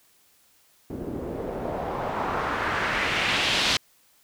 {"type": "noise with low-pass filter sweep", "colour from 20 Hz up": "white", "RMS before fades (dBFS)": -27, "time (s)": [0.9, 3.77], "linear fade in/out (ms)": 2, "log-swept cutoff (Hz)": [300, 4200], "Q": 1.6, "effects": ["white hiss -61 dBFS RMS until 4.23 s"]}